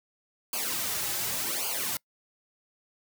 white noise with flanger, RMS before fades -31 dBFS, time 0.53-1.97 s, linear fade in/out 2 ms, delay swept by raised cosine 0.53 to 4.33 ms, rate 0.88 Hz, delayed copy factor -1, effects noise-tail reverb RT60 0.1 s tail -25 dB re dry

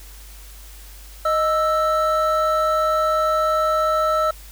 triangle tone pair together, 622.3 / 1318.6 Hz, D#5 / E6, 0 / 0 cents, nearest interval octave + minor second, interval 1300 cents, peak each -18 / -17 dBFS, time 1.25-4.31 s, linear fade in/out 5 ms, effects added 50 Hz sine -39 dBFS peak until 4.51 s + white hiss -45 dBFS RMS until 4.51 s

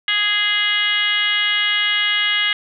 sine tone with frequency modulation, 2489 Hz, D#7, in tune, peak -15 dBFS, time 0.08-2.53 s, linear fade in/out 2 ms, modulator 414 Hz, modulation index 2.2, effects none

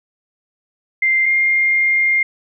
sine tone pair in turn, 2093 / 2116 Hz, C7 / C7, 0 / +19 cents, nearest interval unison, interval 19 cents, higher second, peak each -12 dBFS, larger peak neither, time 1.02-1.26 / 1.26-2.23 s, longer second, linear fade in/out 5 ms, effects none

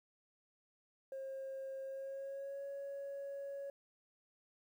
sine tone with pitch glide, 536 to 557.2 Hz, C5 to C#5, +42 to +9 cents, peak -40 dBFS, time 1.12-3.7 s, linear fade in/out 2 ms, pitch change +67 cents, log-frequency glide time 1.83-2.64 s, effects tanh soft clip ceiling -40 dBFS + 12-bit

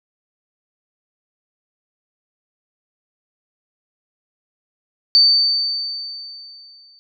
sine tone with exponential decay, 4570 Hz, D8, 48 cents flat, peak -7 dBFS, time 5.15-6.99 s, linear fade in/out 0 ms, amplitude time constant 400 ms, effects none

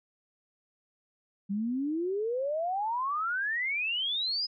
sine exponential sweep, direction up, 192.6 to 5100 Hz, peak -28 dBFS, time 1.49-4.47 s, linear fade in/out 20 ms, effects none

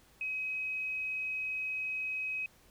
sine tone, 2537 Hz, D#7, 33 cents sharp, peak -33 dBFS, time 0.21-2.46 s, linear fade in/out 2 ms, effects pink hiss -63 dBFS RMS until 2.7 s

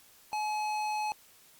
sine tone with tanh clipping, 850 Hz, G#5, 40 cents sharp, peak -32 dBFS, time 0.33-1.12 s, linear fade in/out 0 ms, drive 17 dB, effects white hiss -59 dBFS RMS until 1.59 s + Opus 48 kbps

